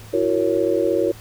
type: chord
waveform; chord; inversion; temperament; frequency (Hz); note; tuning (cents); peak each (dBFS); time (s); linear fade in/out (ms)
sine; F# dominant seventh; third; just; 333 / 370 / 462.5 / 555; E4 / F#4 / A#4 / C#5; +18 / 0 / -14 / +2; -22; 0.13-1.12; 10
effects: added 108 Hz sine -41 dBFS peak until 1.2 s + pink hiss -44 dBFS RMS until 1.2 s